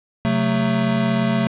square chord, F# diminished, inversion second, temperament just, 133.2 / 185 / 222 Hz, C3 / F#3 / A3, +31 / 0 / +16 cents, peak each -24 / -24 / -20 dBFS, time 0.25-1.47 s, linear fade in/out 0 ms, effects resampled to 8000 Hz + 7-bit

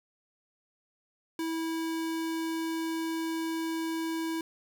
square tone, 325.9 Hz, E4, 20 cents flat, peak -31 dBFS, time 1.39-4.41 s, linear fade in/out 2 ms, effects 11-bit

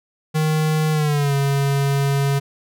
square tone with pitch glide, 155.56 to 139.39 Hz, D#3 to C#3, 0 to +10 cents, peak -17 dBFS, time 0.34-2.4 s, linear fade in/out 20 ms, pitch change -190 cents, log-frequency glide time 0.92-1.34 s, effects none

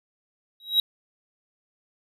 triangle tone with exponential growth, 3843 Hz, B7, 48 cents flat, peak -12 dBFS, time 0.6-0.8 s, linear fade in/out 2 ms, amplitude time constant 43 ms, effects none

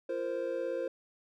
triangle chord, F suspended fourth, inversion none, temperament equal with one note detuned, 343.4 / 466.2 / 523.3 Hz, F4 / Bb4 / C5, -29 / 0 / 0 cents, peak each -37 / -36 / -32 dBFS, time 0.09-0.88 s, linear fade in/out 5 ms, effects none

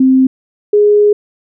sine tone pair in turn, 261.6 / 415.3 Hz, C4 / G#4, 0 / 0 cents, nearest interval minor sixth, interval 800 cents, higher second, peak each -5 dBFS, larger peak neither, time 0-0.27 / 0.73-1.13 s, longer second, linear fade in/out 5 ms, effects none

